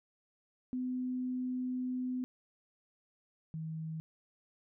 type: tone pair in turn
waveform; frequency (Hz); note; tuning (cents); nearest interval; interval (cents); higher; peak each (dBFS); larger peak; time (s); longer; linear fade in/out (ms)
sine; 253.1 / 159.44; B3 / D#3; +43 / +43; minor sixth; 800; first; -33 / -37; first; 0.73-2.24 / 3.54-4; first; 0
effects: none